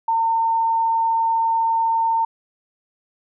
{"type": "tone", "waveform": "sine", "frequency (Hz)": 908, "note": "A#5", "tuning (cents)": -46, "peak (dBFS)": -16, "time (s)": [0.08, 2.25], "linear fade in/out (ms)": 5, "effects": []}